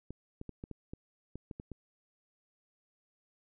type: clicks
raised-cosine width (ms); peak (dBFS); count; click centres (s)
3; -29; 10; 0.106 / 0.414 / 0.493 / 0.639 / 0.713 / 0.935 / 1.356 / 1.512 / 1.599 / 1.717
effects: none